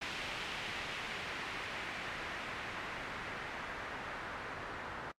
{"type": "noise with low-pass filter sweep", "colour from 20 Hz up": "white", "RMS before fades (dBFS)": -42, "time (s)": [0.01, 5.12], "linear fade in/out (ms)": 10, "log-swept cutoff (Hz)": [2800, 1400], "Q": 1.3, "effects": ["noise-tail reverb RT60 0.1 s tail -24 dB re dry", "MP3 96 kbps"]}